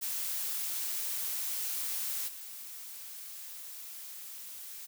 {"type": "noise with level steps", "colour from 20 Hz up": "blue", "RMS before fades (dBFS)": [-35, -45], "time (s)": [0.01, 4.87], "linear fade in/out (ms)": 20, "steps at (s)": 2.27, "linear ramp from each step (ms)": 20, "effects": []}